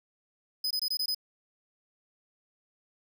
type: tone bursts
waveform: 45% pulse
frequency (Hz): 5020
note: D#8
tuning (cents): +15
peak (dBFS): -28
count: 6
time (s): 0.64-1.147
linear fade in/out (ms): 5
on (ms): 67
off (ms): 21
effects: none